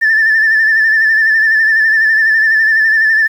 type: tone with vibrato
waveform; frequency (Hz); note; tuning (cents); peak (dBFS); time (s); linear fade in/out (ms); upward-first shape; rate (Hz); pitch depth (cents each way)
sine; 1768; A6; +8; -6; 0.01-3.28; 20; sine; 12; 47
effects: tanh soft clip ceiling -4 dBFS + 7-bit